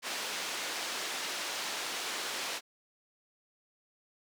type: band-pass noise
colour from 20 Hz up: white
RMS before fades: -37 dBFS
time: 0.02-2.61 s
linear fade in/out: 50 ms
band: 320 to 5100 Hz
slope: 12 dB/octave
effects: none